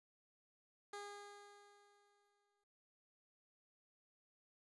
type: tone with exponential decay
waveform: 15% pulse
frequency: 407.9 Hz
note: G#4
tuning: 31 cents flat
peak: -40 dBFS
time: 0.93-2.64 s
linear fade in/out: 5 ms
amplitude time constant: 370 ms
effects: resampled to 24000 Hz